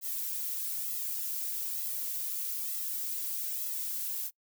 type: noise with flanger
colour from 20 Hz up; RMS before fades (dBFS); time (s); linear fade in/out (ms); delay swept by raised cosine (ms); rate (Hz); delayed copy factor
violet; -35; 0.01-4.31; 50; 1.5 to 3; 1.1; +0.95
effects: noise-tail reverb RT60 0.1 s tail -24 dB re dry